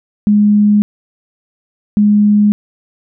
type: tone pair in turn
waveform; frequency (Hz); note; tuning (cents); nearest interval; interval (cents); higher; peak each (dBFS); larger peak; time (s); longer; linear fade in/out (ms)
sine; 207.8 / 207.8; G#3 / G#3; +1 / +1; unison; 0; neither; -6; neither; 0.27-0.82 / 1.97-2.52; neither; 0
effects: none